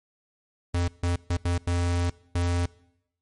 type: tone bursts at uneven times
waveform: square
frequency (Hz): 87.31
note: F2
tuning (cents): 0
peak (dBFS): -23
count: 6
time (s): 0.74-0.88 / 1.03-1.16 / 1.3-1.37 / 1.45-1.58 / 1.67-2.1 / 2.35-2.66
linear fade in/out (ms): 5
effects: noise-tail reverb RT60 0.8 s tail -22 dB re dry + MP3 48 kbps